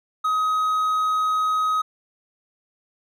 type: tone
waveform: triangle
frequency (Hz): 1263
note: D#6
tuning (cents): +26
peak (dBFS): -17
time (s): 0.24-1.82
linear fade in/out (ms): 10
effects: none